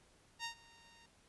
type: tone with ADSR envelope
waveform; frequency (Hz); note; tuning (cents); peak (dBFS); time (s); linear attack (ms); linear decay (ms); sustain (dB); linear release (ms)
10% pulse; 926; A#5; -12; -30; 0.39-1.06; 54; 98; -23; 4
effects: pink hiss -68 dBFS RMS until 1.28 s + resampled to 24000 Hz